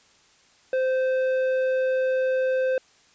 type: tone with tanh clipping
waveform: sine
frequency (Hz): 519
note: C5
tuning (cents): -14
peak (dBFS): -22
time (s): 0.73-2.78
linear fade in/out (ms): 2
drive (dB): 9
effects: white hiss -58 dBFS RMS until 3.14 s + resampled to 16000 Hz